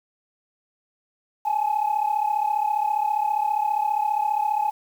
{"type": "tone pair together", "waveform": "sine", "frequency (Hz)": [828, 862.9], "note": ["G#5", "A5"], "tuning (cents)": [-5, -34], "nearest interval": "minor second", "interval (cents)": 71, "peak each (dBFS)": -22, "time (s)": [1.45, 4.71], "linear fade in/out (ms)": 10, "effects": ["tanh soft clip ceiling -15 dBFS", "8-bit"]}